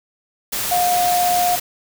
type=tone in noise; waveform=sine; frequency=713 Hz; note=F5; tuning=36 cents sharp; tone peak=-15 dBFS; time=0.71-1.56 s; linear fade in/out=10 ms; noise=white; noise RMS=-23 dBFS; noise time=0.52-1.6 s; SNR=+5 dB; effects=none